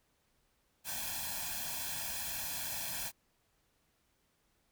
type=noise with comb filter; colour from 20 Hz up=white; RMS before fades=-39 dBFS; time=0.84-3.12 s; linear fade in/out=50 ms; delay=1.2 ms; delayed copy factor=+0.95; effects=pink hiss -75 dBFS RMS until 4.71 s

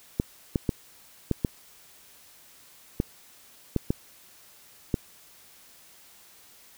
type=clicks; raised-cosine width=3 ms; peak=-10 dBFS; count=9; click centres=0.199 / 0.558 / 0.692 / 1.313 / 1.448 / 3.001 / 3.763 / 3.905 / 4.942 s; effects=white hiss -54 dBFS RMS until 6.77 s

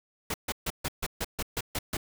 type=noise bursts; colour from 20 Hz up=pink; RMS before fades=-31 dBFS; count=10; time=0.3-1.97 s; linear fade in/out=5 ms; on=41 ms; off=140 ms; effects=none

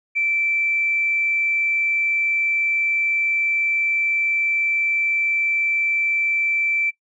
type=tone with tanh clipping; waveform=triangle; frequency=2333 Hz; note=D7; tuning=12 cents flat; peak=-18 dBFS; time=0.15-6.91 s; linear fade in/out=20 ms; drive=3 dB; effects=noise-tail reverb RT60 0.1 s tail -21 dB re dry + resampled to 22050 Hz

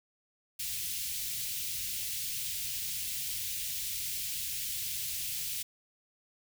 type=band-stop noise; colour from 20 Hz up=white; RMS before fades=-36 dBFS; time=0.59-5.63 s; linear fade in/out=10 ms; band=150 to 2400 Hz; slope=24 dB/octave; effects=none

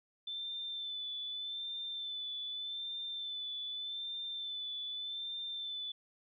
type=tone with vibrato; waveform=sine; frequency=3527 Hz; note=A7; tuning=3 cents sharp; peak=-38 dBFS; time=0.27-5.92 s; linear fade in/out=5 ms; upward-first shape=sine; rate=0.83 Hz; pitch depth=31 cents each way; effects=none

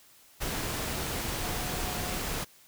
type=tone in noise; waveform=sine; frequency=724 Hz; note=F#5; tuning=38 cents flat; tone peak=-42 dBFS; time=1.39-2.18 s; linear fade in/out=20 ms; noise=pink; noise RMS=-33 dBFS; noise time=0.4-2.45 s; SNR=-12 dB; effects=white hiss -58 dBFS RMS until 2.67 s

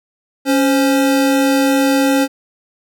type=tone pair together; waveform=square; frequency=277.2 / 523.3 Hz; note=C#4 / C5; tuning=0 / 0 cents; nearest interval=major seventh; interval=1100 cents; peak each=-13 / -18 dBFS; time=0.45-2.28 s; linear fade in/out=50 ms; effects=none

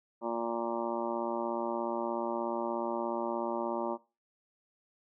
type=harmonic tone; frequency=116.8 Hz; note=A#2; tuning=4 cents sharp; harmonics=2 / 3 / 4 / 5 / 6 / 7 / 8 / 9 / 10; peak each=-39 / -36 / -47 / -36 / -46 / -41 / -38 / -45 / -45 dBFS; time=0.21-3.98 s; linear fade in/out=50 ms; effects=noise-tail reverb RT60 0.3 s tail -20 dB re dry

